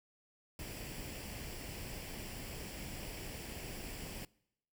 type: noise with comb filter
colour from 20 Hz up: pink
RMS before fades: -45 dBFS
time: 0.59-4.25 s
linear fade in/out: 2 ms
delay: 0.39 ms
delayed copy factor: +0.55
effects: noise-tail reverb RT60 0.8 s tail -24 dB re dry